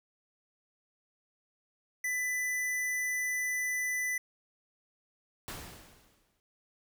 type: tone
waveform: square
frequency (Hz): 1995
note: B6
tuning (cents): +17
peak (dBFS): -31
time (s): 2.04-4.18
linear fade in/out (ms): 5
type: noise with exponential decay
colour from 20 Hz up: pink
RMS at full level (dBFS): -39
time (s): 5.48-6.4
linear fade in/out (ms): 0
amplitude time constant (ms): 200
effects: none